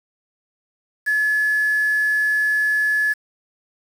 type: tone with quantisation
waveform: sine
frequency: 1710 Hz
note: A6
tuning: 50 cents flat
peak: -16 dBFS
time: 1.06-3.14 s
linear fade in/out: 20 ms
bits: 6
effects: none